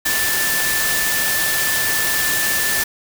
sine tone in noise, 1760 Hz, A6, in tune, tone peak -21 dBFS, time 0.05-2.84 s, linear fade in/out 10 ms, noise white, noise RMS -20 dBFS, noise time 0.05-2.84 s, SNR -4 dB, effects none

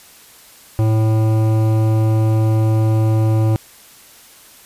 sine tone with hard clipping, 110 Hz, A2, in tune, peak -14 dBFS, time 0.79-3.56 s, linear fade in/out 0 ms, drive 14 dB, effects white hiss -44 dBFS RMS until 4.65 s + resampled to 32000 Hz

